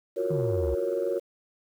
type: chord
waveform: sine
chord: Gb major seventh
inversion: third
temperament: equal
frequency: 349.2 / 370 / 466.2 / 554.4 Hz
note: F4 / Gb4 / Bb4 / Db5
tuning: 0 / 0 / 0 / 0 cents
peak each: -33 / -30 / -29 / -29 dBFS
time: 0.16-1.2 s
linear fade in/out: 20 ms
type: exponential sweep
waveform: sine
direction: down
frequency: 164 to 63.8 Hz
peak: -26 dBFS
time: 0.3-0.75 s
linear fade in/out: 10 ms
effects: tanh soft clip ceiling -18 dBFS + 9-bit